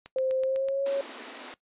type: click train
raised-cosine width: 0.2 ms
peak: -26 dBFS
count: 6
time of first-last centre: 0.06-0.686 s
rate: 7.99 Hz
type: tone with pitch glide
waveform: sine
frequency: 523.3 to 552.8 Hz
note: C5 to C#5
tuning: 0 to -5 cents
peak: -24 dBFS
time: 0.16-1.01 s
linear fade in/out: 2 ms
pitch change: +95 cents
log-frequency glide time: 0.41-0.84 s
type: high-pass noise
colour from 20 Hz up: pink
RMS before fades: -42 dBFS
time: 0.86-1.54 s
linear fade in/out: 0 ms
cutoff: 230 Hz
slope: 96 dB/octave
effects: noise-tail reverb RT60 0.1 s tail -18 dB re dry + resampled to 8000 Hz